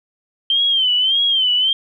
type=tone with vibrato; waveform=sine; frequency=3125 Hz; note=G7; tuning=6 cents flat; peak=-13 dBFS; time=0.5-1.73 s; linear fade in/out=2 ms; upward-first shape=sine; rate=1.7 Hz; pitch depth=100 cents each way; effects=9-bit